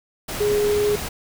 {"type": "tone in noise", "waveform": "sine", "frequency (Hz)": 415.3, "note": "G#4", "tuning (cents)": 0, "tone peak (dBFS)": -17, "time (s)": [0.4, 0.96], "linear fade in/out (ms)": 10, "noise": "pink", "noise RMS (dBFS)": -29, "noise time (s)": [0.28, 1.09], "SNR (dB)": 9, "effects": []}